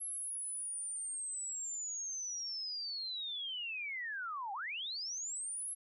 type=linear two-way sweep; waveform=sine; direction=down then up; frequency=11175 to 760 to 11175 Hz; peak=-38 dBFS; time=0-5.75 s; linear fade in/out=20 ms; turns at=4.53 s; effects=none